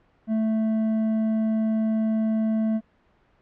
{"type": "tone with hard clipping", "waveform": "triangle", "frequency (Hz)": 220, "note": "A3", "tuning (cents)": 0, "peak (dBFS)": -22, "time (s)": [0.27, 2.81], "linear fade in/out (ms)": 50, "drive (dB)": 9, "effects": ["pink hiss -62 dBFS RMS until 3.41 s", "low-pass 2000 Hz 12 dB/octave"]}